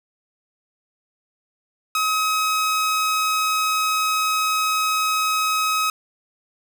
sawtooth tone, 1272 Hz, D#6, 38 cents sharp, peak -15 dBFS, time 1.95-5.9 s, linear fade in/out 2 ms, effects none

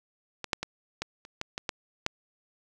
clicks, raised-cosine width 0.2 ms, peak -17 / -8 / -15 / -14 / -29 / -15 / -16 / -12 / -9 dBFS, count 9, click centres 0.443 / 0.532 / 0.63 / 1.02 / 1.251 / 1.414 / 1.579 / 1.692 / 2.064 s, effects none

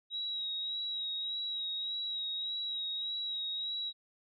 sine tone with vibrato, 3833 Hz, A#7, 47 cents sharp, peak -34 dBFS, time 0.1-3.93 s, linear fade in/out 50 ms, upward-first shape sine, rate 1.7 Hz, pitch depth 28 cents each way, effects none

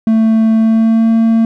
triangle tone with pitch glide, 222.3 to 226.2 Hz, A3 to A3, +18 to +48 cents, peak -5 dBFS, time 0.07-1.45 s, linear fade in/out 2 ms, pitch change +30 cents, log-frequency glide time 0.56-1.11 s, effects none

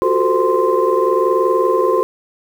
sine tone cluster, 358.9 / 379.7 / 444.6 / 515 / 1043 Hz, F4 / F#4 / A4 / C5 / C6, +47 / +45 / +18 / -28 / -6 cents, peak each -18 dBFS, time 0.02-2.03 s, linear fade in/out 0 ms, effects tanh soft clip ceiling -2 dBFS + 7-bit

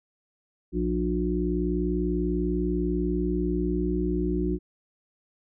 harmonic tone, 60.1 Hz, B1, 46 cents flat, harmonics 1 / 3 / 5 / 6, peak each -29 / -29 / -29 / -29 dBFS, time 0.72-4.59 s, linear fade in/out 50 ms, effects none

